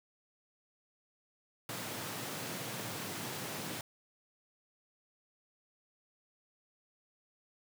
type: high-pass noise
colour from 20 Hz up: pink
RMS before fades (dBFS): -41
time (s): 1.69-3.81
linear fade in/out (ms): 2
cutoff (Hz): 100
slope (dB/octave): 96
effects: none